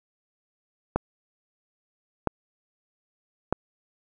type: clicks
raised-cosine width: 1 ms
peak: -8 dBFS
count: 3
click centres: 0.96 / 2.273 / 3.526 s
effects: none